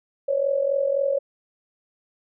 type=tone with amplitude modulation; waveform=sine; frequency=554.4 Hz; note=C#5; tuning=in tune; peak=-16 dBFS; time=0.28-1.19 s; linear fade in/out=10 ms; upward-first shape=sine; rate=43.8 Hz; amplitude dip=75%; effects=none